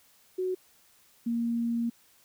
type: tone pair in turn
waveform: sine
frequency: 370 / 233.7 Hz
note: F#4 / A#3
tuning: 0 / +5 cents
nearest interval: minor sixth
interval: 795 cents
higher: first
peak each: -27 / -26 dBFS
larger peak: second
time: 0.38-0.55 / 1.26-1.9 s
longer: second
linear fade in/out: 10 ms
effects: white hiss -62 dBFS RMS until 2.24 s